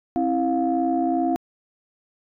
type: tone cluster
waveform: sine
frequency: 266.2 / 328.6 / 706 Hz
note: C4 / E4 / F5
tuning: +30 / -5 / +19 cents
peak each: -23 dBFS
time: 0.16-1.36 s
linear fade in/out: 0 ms
effects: tanh soft clip ceiling -10 dBFS